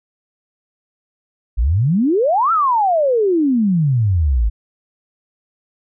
sine exponential two-way sweep, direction up then down, 50.1 to 1371 to 50.1 Hz, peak -12 dBFS, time 1.57-4.5 s, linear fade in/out 20 ms, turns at 2.52 s, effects none

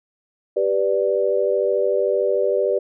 sine chord, G major, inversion none, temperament equal, 392 / 493.9 / 587.3 Hz, G4 / B4 / D5, 0 / 0 / 0 cents, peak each -21 dBFS, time 0.56-2.79 s, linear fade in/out 10 ms, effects none

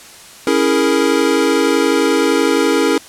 square chord, A# half-diminished seventh, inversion first, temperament equal, 277.2 / 329.6 / 415.3 / 466.2 Hz, C#4 / E4 / G#4 / A#4, 0 / 0 / 0 / 0 cents, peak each -18 dBFS, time 0.47-2.98 s, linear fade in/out 2 ms, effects white hiss -38 dBFS RMS until 3.08 s + low-pass 10000 Hz 12 dB/octave

